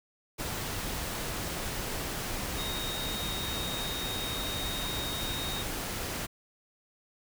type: tone in noise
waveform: sine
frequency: 3729 Hz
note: A#7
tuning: in tune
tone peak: -36 dBFS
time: 2.57-5.63 s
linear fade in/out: 20 ms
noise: pink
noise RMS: -35 dBFS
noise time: 0.38-6.27 s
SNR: -4 dB
effects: none